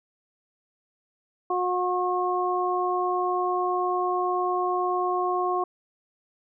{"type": "harmonic tone", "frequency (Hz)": 361.8, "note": "F#4", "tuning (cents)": -39, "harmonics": [1, 2, 3], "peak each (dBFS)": [-27, -27, -27], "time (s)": [1.5, 5.64], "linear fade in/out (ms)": 5, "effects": []}